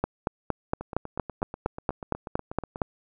two click trains, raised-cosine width 1 ms, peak -21 / -10 dBFS, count 17 / 13, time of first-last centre 0.81-2.759 / 0.04-2.818 s, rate 8.21 / 4.32 Hz, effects none

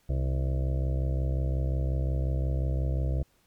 harmonic tone with a mistuned harmonic, 65.6 Hz, C2, 5 cents sharp, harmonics 1 / 2 / 3 / 4 / 5 / 6 / 7 / 8 / 9 / 10, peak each -26 / -30 / -46 / -47 / -42 / -51 / -46 / -43 / -46 / -46 dBFS, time 0.09-3.23 s, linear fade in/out 5 ms, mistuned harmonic 4, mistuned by -78 cents, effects pink hiss -67 dBFS RMS until 3.46 s + MP3 96 kbps

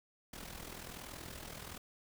pink noise with amplitude modulation, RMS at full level -45 dBFS, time 0.33-1.78 s, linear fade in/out 5 ms, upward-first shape sine, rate 41.1 Hz, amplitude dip 65%, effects none

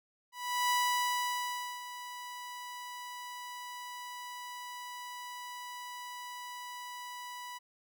sawtooth tone with ADSR envelope, 984 Hz, B5, 7 cents flat, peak -23 dBFS, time 0.32-7.59 s, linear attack 380 ms, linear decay 1100 ms, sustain -15 dB, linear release 20 ms, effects none

